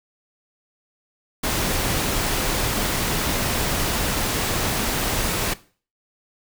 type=noise; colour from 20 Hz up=pink; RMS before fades=-23 dBFS; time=1.43-5.54 s; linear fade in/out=10 ms; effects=noise-tail reverb RT60 0.4 s tail -18 dB re dry